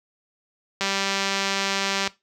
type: click train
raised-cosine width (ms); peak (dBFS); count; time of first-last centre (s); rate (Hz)
0.2; -7; 249; 0.81-2.075; 196
effects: noise-tail reverb RT60 0.2 s tail -18 dB re dry + high-pass 60 Hz 12 dB/octave